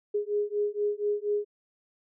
sine beating tone pair, 412.2 / 416.4 Hz, G#4 / G#4, -13 / +5 cents, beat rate 4.2 Hz, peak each -29 dBFS, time 0.14-1.45 s, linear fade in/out 10 ms, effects none

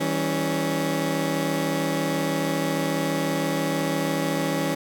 20% pulse chord, C# diminished, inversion first, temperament equal with one note detuned, 161.7 / 196 / 277.2 Hz, E3 / G3 / C#4, -33 / 0 / 0 cents, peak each -22 / -26 / -21 dBFS, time 0-4.75 s, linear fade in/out 10 ms, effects none

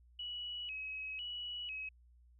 sine tone with vibrato, 2738 Hz, F7, 35 cents flat, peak -40 dBFS, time 0.19-1.89 s, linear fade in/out 5 ms, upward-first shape square, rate 1 Hz, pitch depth 120 cents each way, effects added 60 Hz sine -61 dBFS peak until 2.39 s

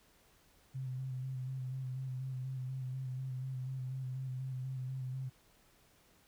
sine tone with vibrato, 130 Hz, C3, 11 cents flat, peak -37 dBFS, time 0.74-5.3 s, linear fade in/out 20 ms, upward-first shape square, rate 4.1 Hz, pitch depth 26 cents each way, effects pink hiss -67 dBFS RMS until 6.27 s

